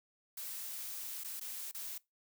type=noise with dropouts; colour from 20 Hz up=blue; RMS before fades=-43 dBFS; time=0.37-1.98 s; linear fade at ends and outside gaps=5 ms; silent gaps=1.237-1.244 / 1.398-1.41 / 1.714-1.745 s; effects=noise-tail reverb RT60 0.2 s tail -22 dB re dry